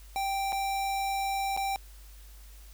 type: tone with dropouts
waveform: square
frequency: 784 Hz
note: G5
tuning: in tune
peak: -29 dBFS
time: 0.16-1.76 s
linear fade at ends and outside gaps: 0 ms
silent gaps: 0.522-0.528 / 1.565-1.574 s
effects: added 50 Hz sine -47 dBFS peak until 2.73 s + white hiss -57 dBFS RMS until 2.73 s